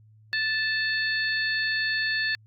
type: harmonic tone with a mistuned harmonic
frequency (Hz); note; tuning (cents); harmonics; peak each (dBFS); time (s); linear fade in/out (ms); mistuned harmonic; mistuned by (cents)
877; A5; -6; 2 / 3 / 4 / 5; -25 / -34 / -37 / -31; 0.33-2.35; 0; 4; +35
effects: added 108 Hz sine -52 dBFS peak until 2.46 s + Opus 48 kbps